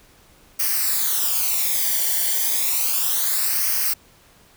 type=noise with flanger; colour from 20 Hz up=blue; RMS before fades=-21 dBFS; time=0.59-3.94 s; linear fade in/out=10 ms; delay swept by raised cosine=0.27 to 0.78 ms; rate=0.32 Hz; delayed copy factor=-0.75; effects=pink hiss -53 dBFS RMS until 4.56 s